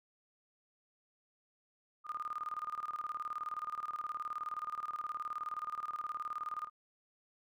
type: tone with tremolo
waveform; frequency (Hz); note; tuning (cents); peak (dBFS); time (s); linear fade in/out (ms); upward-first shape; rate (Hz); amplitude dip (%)
sine; 1220; D#6; -34; -35; 2.04-6.7; 50; square; 19; 80
effects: none